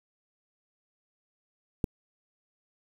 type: click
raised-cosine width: 3 ms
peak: -13 dBFS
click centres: 1.842 s
effects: 7-bit